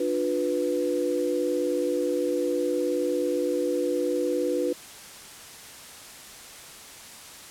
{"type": "chord", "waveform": "sine", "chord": "B diminished", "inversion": "first", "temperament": "just", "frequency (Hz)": [296.3, 355.6, 493.9], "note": ["D4", "F4", "B4"], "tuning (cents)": [15, 31, 0], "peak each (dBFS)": [-29, -28, -26], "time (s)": [0, 4.73], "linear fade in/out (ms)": 5, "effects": ["white hiss -44 dBFS RMS until 7.5 s", "low-pass 11000 Hz 12 dB/octave"]}